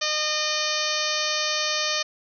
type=harmonic tone with a mistuned harmonic; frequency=610 Hz; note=D#5; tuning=34 cents flat; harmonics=1 / 2 / 3 / 4 / 5 / 6 / 7 / 8 / 9 / 10; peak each=-32 / -32 / -32 / -32 / -32 / -32 / -32 / -32 / -32 / -32 dBFS; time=0.01-2.03 s; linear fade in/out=10 ms; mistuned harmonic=8; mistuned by=-53 cents; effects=none